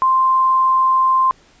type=tone; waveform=sine; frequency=1046.5 Hz; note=C6; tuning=in tune; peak=-11 dBFS; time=0.02-1.31 s; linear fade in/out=0 ms; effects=pink hiss -51 dBFS RMS until 1.6 s + resampled to 16000 Hz